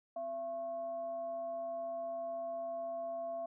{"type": "tone with frequency modulation", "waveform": "sine", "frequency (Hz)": 674, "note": "E5", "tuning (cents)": 38, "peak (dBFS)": -37, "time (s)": [0.16, 3.46], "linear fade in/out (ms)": 5, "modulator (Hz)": 414, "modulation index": 0.27, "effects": []}